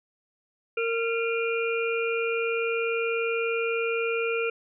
harmonic tone with a mistuned harmonic, 460.1 Hz, A#4, 23 cents flat, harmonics 1 / 3 / 5 / 6, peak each -26 / -33 / -31 / -36 dBFS, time 0.77-4.5 s, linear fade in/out 5 ms, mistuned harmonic 5, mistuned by +79 cents, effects none

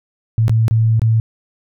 sine tone with dropouts, 112.2 Hz, A2, 34 cents sharp, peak -10 dBFS, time 0.38-1.2 s, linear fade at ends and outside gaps 0 ms, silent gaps 0.481-0.495 / 0.681-0.71 / 0.995-1.018 s, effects none

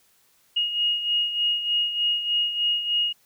sine beating tone pair, 2870 / 2873.3 Hz, F7 / F7, +47 / +49 cents, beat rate 3.3 Hz, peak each -22 / -29 dBFS, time 0.56-3.13 s, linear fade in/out 10 ms, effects white hiss -62 dBFS RMS until 3.25 s

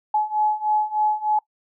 sine beating tone pair, 849 / 852.3 Hz, G#5 / G#5, +38 / +45 cents, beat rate 3.3 Hz, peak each -23 / -21 dBFS, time 0.14-1.39 s, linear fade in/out 5 ms, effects noise-tail reverb RT60 0.1 s tail -22 dB re dry

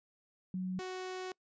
sine / sawtooth tone pair in turn, 185 / 370.7 Hz, F#3 / F#4, 0 / +3 cents, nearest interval octave, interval 1203 cents, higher second, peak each -34 / -35 dBFS, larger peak first, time 0.54-0.79 / 0.79-1.32 s, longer second, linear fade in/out 2 ms, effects noise-tail reverb RT60 0.1 s tail -25 dB re dry + resampled to 16000 Hz

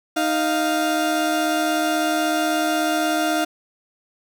30% pulse tone pair together, 311.1 / 698.5 Hz, D#4 / F5, 0 / 0 cents, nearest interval octave + major second, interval 1400 cents, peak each -19 dBFS, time 0.16-3.45 s, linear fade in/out 10 ms, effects none

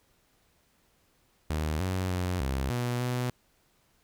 sawtooth tone with pitch steps, 77.3 / 93.1 / 90.5 / 66.7 / 121.9 / 124.1 Hz, D#2 / F#2 / F#2 / C2 / B2 / B2, -11 / +11 / -38 / +34 / -22 / +9 cents, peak -24 dBFS, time 1.5-3.3 s, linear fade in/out 0 ms, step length 300 ms, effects pink hiss -68 dBFS RMS until 4.03 s

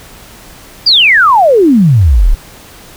sine exponential sweep, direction down, 4961 to 30.87 Hz, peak -3 dBFS, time 0.86-2.35 s, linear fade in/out 10 ms, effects pink hiss -35 dBFS RMS until 2.96 s

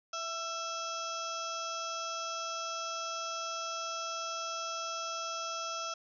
harmonic tone with a mistuned harmonic, 659.3 Hz, E5, in tune, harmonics 1 / 2 / 4 / 5 / 6 / 7 / 8 / 9 / 10, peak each -43 / -38 / -46 / -46 / -53 / -54 / -44 / -45 / -54 dBFS, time 0.13-5.94 s, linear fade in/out 5 ms, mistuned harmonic 2, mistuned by +28 cents, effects none

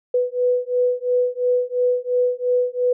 sine beating tone pair, 493.9 / 496.8 Hz, B4 / B4, 0 / +10 cents, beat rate 2.9 Hz, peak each -20 dBFS, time 0.14-2.93 s, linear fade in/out 5 ms, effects none

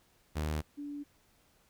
sawtooth / sine tone pair in turn, 76.7 / 289 Hz, D#2 / D4, -24 / -28 cents, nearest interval octave + major seventh, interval 2296 cents, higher second, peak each -28 / -38 dBFS, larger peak first, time 0.35-0.62 / 0.77-1.04 s, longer neither, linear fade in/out 20 ms, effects pink hiss -68 dBFS RMS until 1.69 s

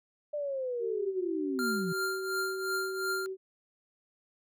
sine linear sweep, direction down, 600 to 162.8 Hz, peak -31 dBFS, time 0.33-1.93 s, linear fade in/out 10 ms
sine tone, 379.9 Hz, F#4, 46 cents sharp, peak -34 dBFS, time 0.79-3.37 s, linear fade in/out 50 ms
square tone with tremolo, 1395 Hz, F6, 2 cents flat, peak -30 dBFS, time 1.59-3.26 s, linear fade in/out 0 ms, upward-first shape triangle, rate 2.8 Hz, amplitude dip 75%
effects none

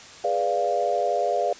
sine chord, G# diminished seventh, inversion none, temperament equal, 415.3 / 493.9 / 587.3 / 698.5 Hz, G#4 / B4 / D5 / F5, 0 / 0 / 0 / 0 cents, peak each -29 / -28 / -26 / -24 dBFS, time 0.24-1.53 s, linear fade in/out 5 ms, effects white hiss -44 dBFS RMS until 1.59 s + resampled to 16000 Hz

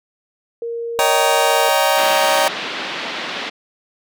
sine tone, 466.2 Hz, A#4, in tune, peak -22 dBFS, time 0.62-1.69 s, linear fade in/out 2 ms
sawtooth chord, Eb dominant seventh, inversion third, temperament just, 560 / 622.3 / 777.8 / 933.4 Hz, Db5 / Eb5 / G5 / Bb5, +18 / 0 / -14 / +2 cents, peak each -15 dBFS, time 0.99-2.48 s, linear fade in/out 0 ms
white band-pass noise, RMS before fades -26 dBFS, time 1.97-3.5 s, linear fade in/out 10 ms, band 190 to 3700 Hz, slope 24 dB/octave
effects none

